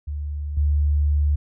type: tone with level steps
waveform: sine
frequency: 73.42 Hz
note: D2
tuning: in tune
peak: -25 / -16 dBFS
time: 0.07-1.36 s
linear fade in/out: 10 ms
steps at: 0.57 s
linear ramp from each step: 5 ms
effects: none